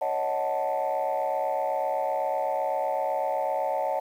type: chord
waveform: sine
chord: D# half-diminished seventh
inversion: third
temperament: equal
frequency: 554.4 / 622.3 / 740 / 880 Hz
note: C#5 / D#5 / F#5 / A5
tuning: 0 / 0 / 0 / 0 cents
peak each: -29 dBFS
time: 0.01-4 s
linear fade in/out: 10 ms
effects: tanh soft clip ceiling -19 dBFS + 9-bit